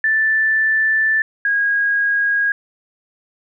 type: tone pair in turn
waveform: sine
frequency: 1762 / 1639.8 Hz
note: A6 / G#6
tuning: +2 / -22 cents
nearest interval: minor second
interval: 124 cents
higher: first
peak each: -13 / -14 dBFS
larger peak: first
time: 0.04-1.22 / 1.45-2.52 s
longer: first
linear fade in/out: 2 ms
effects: none